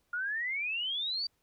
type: exponential sweep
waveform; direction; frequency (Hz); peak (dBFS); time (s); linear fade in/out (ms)
sine; up; 1400 to 4699; -31; 0.13-1.27; 5
effects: pink hiss -75 dBFS RMS until 1.42 s